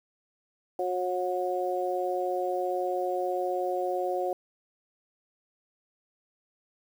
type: harmonic tone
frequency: 181.5 Hz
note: F#3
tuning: 33 cents flat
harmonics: 2 / 3 / 4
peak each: -31 / -31 / -31 dBFS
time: 0.79-4.33 s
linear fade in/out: 2 ms
effects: 9-bit